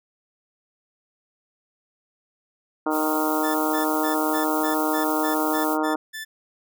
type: harmonic tone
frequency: 154.9 Hz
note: D#3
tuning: 7 cents flat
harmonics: 2 / 3 / 4 / 5 / 6 / 7 / 8 / 9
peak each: -24 / -30 / -30 / -30 / -29 / -34 / -32 / -33 dBFS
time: 2.86-5.96 s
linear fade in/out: 5 ms
type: noise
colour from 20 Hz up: violet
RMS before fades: -32 dBFS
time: 2.9-5.78 s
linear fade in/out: 50 ms
type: tone bursts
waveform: sawtooth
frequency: 1756 Hz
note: A6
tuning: 4 cents flat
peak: -28 dBFS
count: 10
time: 3.43-6.25 s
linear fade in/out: 20 ms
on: 120 ms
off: 180 ms
effects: none